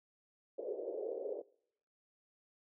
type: band-pass noise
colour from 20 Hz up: white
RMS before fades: -41 dBFS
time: 0.58-1.42 s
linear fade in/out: 10 ms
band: 380 to 540 Hz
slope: 48 dB/octave
effects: noise-tail reverb RT60 0.7 s tail -23 dB re dry